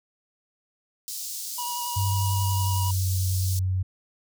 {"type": "high-pass noise", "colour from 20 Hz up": "pink", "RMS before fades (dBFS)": -34, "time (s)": [1.08, 3.59], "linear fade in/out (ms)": 0, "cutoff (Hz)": 4800, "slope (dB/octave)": 24}
{"type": "tone with vibrato", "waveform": "square", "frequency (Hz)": 964, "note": "B5", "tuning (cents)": -42, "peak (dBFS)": -31, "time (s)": [1.58, 2.91], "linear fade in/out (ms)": 5, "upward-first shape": "sine", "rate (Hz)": 11, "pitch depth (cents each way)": 18}
{"type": "tone with pitch glide", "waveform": "sine", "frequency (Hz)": [98, 93.14], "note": ["G2", "F#2"], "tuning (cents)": [0, 12], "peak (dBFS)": -22, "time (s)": [1.96, 3.83], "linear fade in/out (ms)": 10, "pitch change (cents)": -88, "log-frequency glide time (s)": [2.35, 3.04]}
{"effects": []}